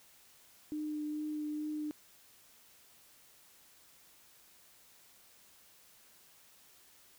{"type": "tone with vibrato", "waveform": "sine", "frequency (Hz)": 302.2, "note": "D4", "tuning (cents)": 50, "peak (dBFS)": -35, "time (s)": [0.72, 1.91], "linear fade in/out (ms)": 0, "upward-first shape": "triangle", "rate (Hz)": 2.3, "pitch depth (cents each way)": 14, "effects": ["white hiss -62 dBFS RMS until 7.18 s"]}